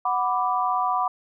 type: chord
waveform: sine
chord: B minor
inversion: second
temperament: equal with one note detuned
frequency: 740 / 990.6 / 1174.7 Hz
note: F#5 / B5 / D6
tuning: 0 / +5 / 0 cents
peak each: -25 dBFS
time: 0.05-1.08 s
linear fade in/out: 5 ms
effects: none